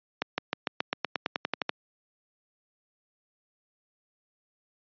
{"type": "accelerating click train", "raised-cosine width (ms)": 0.3, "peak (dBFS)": -10, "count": 14, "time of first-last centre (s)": [0.22, 1.694], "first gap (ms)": 160, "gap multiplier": 0.94, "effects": ["high-pass 200 Hz 12 dB/octave", "resampled to 11025 Hz"]}